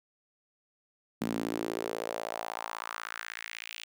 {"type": "tone with high-pass filter sweep", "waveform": "sawtooth", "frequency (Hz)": 56.2, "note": "A1", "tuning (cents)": 37, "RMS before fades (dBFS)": -37, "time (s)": [1.21, 3.84], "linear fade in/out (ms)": 5, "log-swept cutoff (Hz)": [220, 2900], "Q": 2.8, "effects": []}